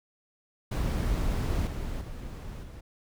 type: noise with level steps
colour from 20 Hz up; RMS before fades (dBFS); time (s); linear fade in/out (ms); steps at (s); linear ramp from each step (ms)
brown; -28 / -34 / -39 / -43; 0.71-2.81; 10; 1.67 / 2.01 / 2.63; 2
effects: none